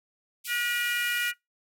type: band-pass noise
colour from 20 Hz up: white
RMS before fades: -38 dBFS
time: 0.44-1.32 s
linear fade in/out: 20 ms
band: 2200 to 16000 Hz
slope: 96 dB/octave
type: harmonic tone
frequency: 480.7 Hz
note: B4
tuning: 47 cents flat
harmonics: 3 / 4 / 5 / 6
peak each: -30 / -31 / -32 / -33 dBFS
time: 0.47-1.34 s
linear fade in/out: 50 ms
effects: noise-tail reverb RT60 0.2 s tail -25 dB re dry